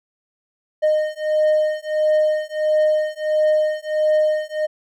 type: beating tone pair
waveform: triangle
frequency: 614 / 615.5 Hz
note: D#5 / D#5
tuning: -23 / -19 cents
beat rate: 1.5 Hz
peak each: -17 dBFS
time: 0.82-4.67 s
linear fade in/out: 20 ms
effects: none